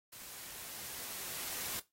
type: noise with level ramp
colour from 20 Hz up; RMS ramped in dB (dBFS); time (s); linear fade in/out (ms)
white; -50 to -39; 0.12-1.8; 10
effects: noise-tail reverb RT60 0.2 s tail -17 dB re dry + AAC 48 kbps